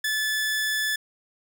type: tone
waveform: sawtooth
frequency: 1734 Hz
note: A6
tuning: 26 cents flat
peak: -20 dBFS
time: 0.04-0.96 s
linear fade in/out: 5 ms
effects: none